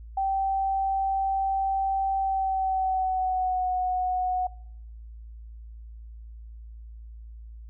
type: tone with pitch glide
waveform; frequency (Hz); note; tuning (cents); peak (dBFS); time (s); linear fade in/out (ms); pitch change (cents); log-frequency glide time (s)
sine; 776 to 734.6; G5 to F#5; -18 to -13; -23; 0.17-4.47; 5; -95; 2.18-3.69
effects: noise-tail reverb RT60 0.8 s tail -25 dB re dry + added 56 Hz sine -40 dBFS peak until 7.69 s